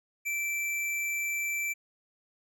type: tone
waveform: square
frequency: 2335 Hz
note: D7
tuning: 11 cents flat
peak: -30 dBFS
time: 0.25-1.74 s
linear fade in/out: 20 ms
effects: none